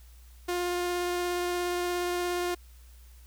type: tone with vibrato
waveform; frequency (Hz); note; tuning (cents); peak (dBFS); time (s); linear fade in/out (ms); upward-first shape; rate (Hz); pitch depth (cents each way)
sawtooth; 353.9; F4; +23; -24; 0.48-2.55; 10; triangle; 17; 10
effects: added 60 Hz sine -49 dBFS peak until 3.26 s + white hiss -61 dBFS RMS until 3.26 s